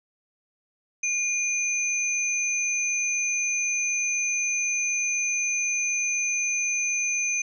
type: tone pair together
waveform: sine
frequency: 2421 / 6184 Hz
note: D#7 / G8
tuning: -48 / -24 cents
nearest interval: octave + major third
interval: 1624 cents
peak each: -26 dBFS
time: 1.03-7.42 s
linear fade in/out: 5 ms
effects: none